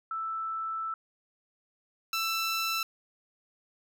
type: tone pair in turn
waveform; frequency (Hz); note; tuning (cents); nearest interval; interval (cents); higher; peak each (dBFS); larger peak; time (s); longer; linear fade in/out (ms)
sine / 15% pulse; 1321 / 1331; E6 / E6; +3 / +16; unison; 13; second; -31 / -22; second; 0.11-0.94 / 2.13-2.83; first; 2
effects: none